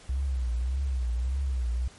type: tone with vibrato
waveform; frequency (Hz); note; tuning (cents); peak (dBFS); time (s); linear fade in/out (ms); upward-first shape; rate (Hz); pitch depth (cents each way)
sine; 63.6; C2; -48; -25; 0.09-1.88; 5; triangle; 1.7; 150
effects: pink hiss -52 dBFS RMS until 1.98 s + MP3 48 kbps

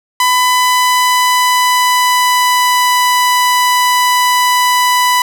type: tone with pitch glide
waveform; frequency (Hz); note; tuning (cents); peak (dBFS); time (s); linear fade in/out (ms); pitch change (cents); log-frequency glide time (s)
sawtooth; 1000 to 992.5; B5 to B5; +21 to +8; -5; 0.2-5.22; 2; -13; 0.53-2.93
effects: none

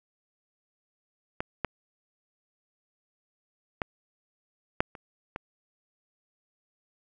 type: clicks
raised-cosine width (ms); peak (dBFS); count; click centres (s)
0.5; -15 / -12 / -13 / -7 / -28 / -19; 6; 1.405 / 1.647 / 3.818 / 4.805 / 4.952 / 5.361
effects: none

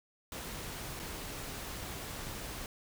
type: noise with dropouts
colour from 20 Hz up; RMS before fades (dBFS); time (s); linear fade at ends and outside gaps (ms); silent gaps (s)
pink; -42; 0.32-2.66; 1; 0.993-0.998
effects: none

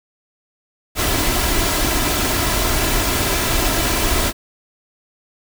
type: noise with comb filter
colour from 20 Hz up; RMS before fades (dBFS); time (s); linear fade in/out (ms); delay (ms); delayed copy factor
pink; -18; 0.95-4.33; 50; 3; +0.5
effects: none

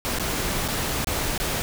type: noise with dropouts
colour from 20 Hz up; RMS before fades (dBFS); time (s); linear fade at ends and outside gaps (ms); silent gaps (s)
pink; -26; 0.05-1.62; 0; 0.186-0.197 / 0.679-0.685 / 1.045-1.071 / 1.378-1.4
effects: none

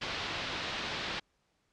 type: low-pass noise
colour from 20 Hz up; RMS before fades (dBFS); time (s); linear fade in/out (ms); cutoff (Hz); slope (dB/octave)
white; -37; 0.01-1.2; 10; 4200; 24
effects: pink hiss -75 dBFS RMS until 1.72 s + low-pass 7000 Hz 12 dB/octave

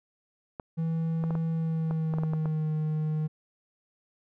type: clicks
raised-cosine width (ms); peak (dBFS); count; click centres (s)
1; -22; 10; 0.598 / 1.239 / 1.307 / 1.353 / 1.91 / 2.138 / 2.185 / 2.235 / 2.335 / 2.457
type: tone with pitch glide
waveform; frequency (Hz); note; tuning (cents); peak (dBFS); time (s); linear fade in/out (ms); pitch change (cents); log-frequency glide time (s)
triangle; 163.2 to 154.75; E3 to D#3; -17 to -9; -24; 0.77-3.28; 20; -92; 1.51-2.72
effects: none

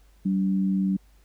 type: tone pair together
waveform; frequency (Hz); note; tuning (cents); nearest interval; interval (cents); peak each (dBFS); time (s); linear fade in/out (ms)
sine; 191.55 / 290; G3 / D4; -40 / -22; perfect fifth; 718; -21 / -31; 0.25-0.97; 10
effects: added 50 Hz sine -54 dBFS peak until 1.24 s + pink hiss -64 dBFS RMS until 1.24 s

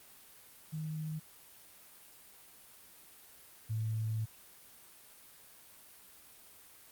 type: tone pair in turn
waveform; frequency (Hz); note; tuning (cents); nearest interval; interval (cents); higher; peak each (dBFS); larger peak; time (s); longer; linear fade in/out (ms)
sine; 156.2 / 110.45; D#3 / A2; +7 / +7; tritone; 600; first; -36 / -32; second; 0.72-1.2 / 3.69-4.26; second; 20
effects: white hiss -57 dBFS RMS until 6.91 s + Opus 32 kbps

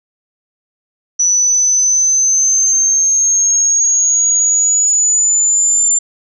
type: exponential sweep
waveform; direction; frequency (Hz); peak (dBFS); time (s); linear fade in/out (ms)
sine; up; 5920 to 7220; -9; 1.19-5.99; 10
effects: none

